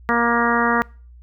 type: harmonic tone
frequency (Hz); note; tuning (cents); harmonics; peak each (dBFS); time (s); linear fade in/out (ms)
235.6; A#3; +19; 1 / 2 / 3 / 4 / 5 / 6 / 7 / 8; -22 / -24 / -26 / -23 / -22 / -24 / -26 / -25; 0.09-0.82; 0
effects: noise-tail reverb RT60 0.4 s tail -25 dB re dry + added 60 Hz sine -41 dBFS peak until 1.22 s